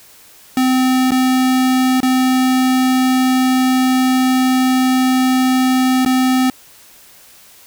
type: tone with dropouts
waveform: square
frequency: 257.6 Hz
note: C4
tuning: 27 cents flat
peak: -12 dBFS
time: 0.57-6.5 s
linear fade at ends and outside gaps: 2 ms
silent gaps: 1.108-1.118 / 2.004-2.03 / 6.05-6.06 s
effects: white hiss -44 dBFS RMS until 7.66 s